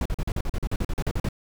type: noise bursts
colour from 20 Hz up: brown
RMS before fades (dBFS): -25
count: 15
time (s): 0.01-1.288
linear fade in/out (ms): 2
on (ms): 46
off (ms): 42
effects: none